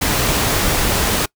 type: noise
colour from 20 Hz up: pink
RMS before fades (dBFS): -17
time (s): 0.01-1.26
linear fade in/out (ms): 10
effects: noise-tail reverb RT60 0.1 s tail -24 dB re dry